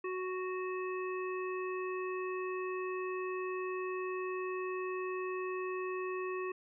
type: harmonic tone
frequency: 370 Hz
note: F#4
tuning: in tune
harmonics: 1 / 3 / 5 / 7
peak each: -36 / -42 / -48 / -47 dBFS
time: 0.04-6.52 s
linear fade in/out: 5 ms
effects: none